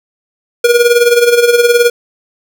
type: tone with tremolo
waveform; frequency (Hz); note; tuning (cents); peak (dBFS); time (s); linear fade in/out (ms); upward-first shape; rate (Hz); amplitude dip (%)
square; 478; A#4; +43; -4; 0.64-1.9; 5; sine; 19; 65
effects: none